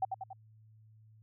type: tone with echo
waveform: sine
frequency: 764 Hz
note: G5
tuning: 45 cents flat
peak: -27 dBFS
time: 0.02-0.05 s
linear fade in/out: 5 ms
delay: 94 ms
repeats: 3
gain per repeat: -5 dB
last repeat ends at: 0.332 s
effects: added 109 Hz sine -57 dBFS peak until 1.22 s